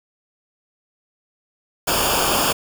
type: noise with comb filter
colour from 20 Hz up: pink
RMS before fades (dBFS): -19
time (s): 1.87-2.53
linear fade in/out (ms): 10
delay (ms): 0.5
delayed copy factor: -0.8
effects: none